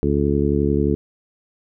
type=harmonic tone; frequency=71.4 Hz; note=D2; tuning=48 cents flat; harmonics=1 / 2 / 3 / 4 / 5 / 6; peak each=-23 / -23 / -23 / -23 / -23 / -23 dBFS; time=0.03-0.95 s; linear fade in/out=0 ms; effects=none